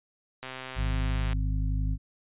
click train, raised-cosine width 0.3 ms, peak -22 dBFS, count 118, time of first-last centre 0.43-1.33 s, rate 130 Hz
harmonic tone, 51.6 Hz, G#1, 10 cents flat, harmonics 1 / 2 / 3 / 5, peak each -26 / -32 / -36 / -40 dBFS, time 0.75-1.98 s, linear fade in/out 50 ms
effects resampled to 8000 Hz

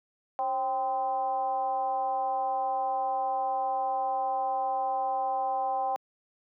sine tone with frequency modulation, 784 Hz, G5, in tune, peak -26 dBFS, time 0.39-5.96 s, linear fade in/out 0 ms, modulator 247 Hz, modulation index 0.69, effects high-pass 300 Hz 12 dB/octave

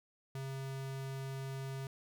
square tone, 134.7 Hz, C#3, 49 cents flat, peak -40 dBFS, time 0.35-1.87 s, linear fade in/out 2 ms, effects none

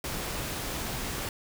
pink noise, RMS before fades -34 dBFS, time 0.04-1.29 s, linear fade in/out 2 ms, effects none

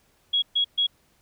sine tone bursts, 3322 Hz, G#7, in tune, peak -19 dBFS, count 3, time 0.33-0.869 s, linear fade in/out 10 ms, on 93 ms, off 130 ms, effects pink hiss -64 dBFS RMS until 1.21 s

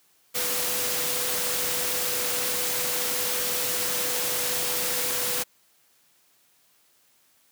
sine tone in noise, 494 Hz, B4, in tune, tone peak -36 dBFS, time 0.34-5.44 s, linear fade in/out 20 ms, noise white, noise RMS -27 dBFS, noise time 0.34-5.44 s, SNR -12 dB, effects white hiss -63 dBFS RMS until 7.51 s + high-pass 100 Hz 12 dB/octave

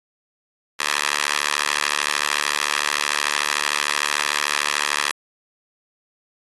10% pulse tone with high-pass filter, 73.42 Hz, D2, in tune, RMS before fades -23 dBFS, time 0.79-5.12 s, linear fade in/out 10 ms, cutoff 1500 Hz, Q 0.9, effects low-pass 12000 Hz 12 dB/octave + AAC 32 kbps

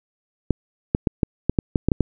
clicks, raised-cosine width 3 ms, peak -4 dBFS, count 10, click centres 0.507 / 0.949 / 1.072 / 1.232 / 1.496 / 1.588 / 1.758 / 1.886 / 1.918 / 2.007 s, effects none

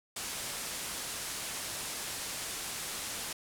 white low-pass noise, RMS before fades -39 dBFS, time 0.16-3.33 s, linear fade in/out 5 ms, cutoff 11000 Hz, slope 24 dB/octave, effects none

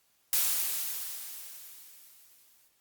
blue noise with exponential decay, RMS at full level -25 dBFS, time 0.33-2.68 s, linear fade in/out 1 ms, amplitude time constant 510 ms, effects white hiss -70 dBFS RMS until 2.8 s + Opus 48 kbps

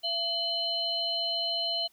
sine tone cluster, 680 / 2998 / 4153 Hz, F5 / F#7 / C8, -46 / +22 / -14 cents, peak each -35 / -31 / -31 dBFS, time 0.03-1.88 s, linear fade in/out 20 ms, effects white hiss -65 dBFS RMS until 1.92 s

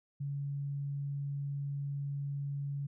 sine tone, 141.2 Hz, C#3, 32 cents sharp, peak -34 dBFS, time 0.2-2.87 s, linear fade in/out 10 ms, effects none

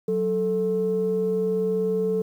sine tone pair together, 185 / 439.6 Hz, F#3 / A4, 0 / -2 cents, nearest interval octave + minor third, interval 1498 cents, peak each -26 / -21 dBFS, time 0.08-2.22 s, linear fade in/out 5 ms, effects tanh soft clip ceiling -15 dBFS + 9-bit

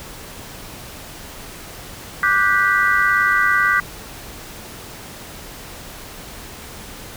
sine chord, G major seventh, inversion second, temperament just, 1176 / 1470 / 1568 / 1960 Hz, D6 / F#6 / G6 / B6, +2 / -12 / 0 / -14 cents, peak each -19 dBFS, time 2.23-3.8 s, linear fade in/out 2 ms, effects pink hiss -36 dBFS RMS until 7.16 s

